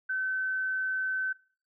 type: tone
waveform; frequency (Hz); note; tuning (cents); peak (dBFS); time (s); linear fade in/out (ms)
sine; 1528; G6; -45; -28; 0.09-1.33; 10
effects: noise-tail reverb RT60 0.4 s tail -20 dB re dry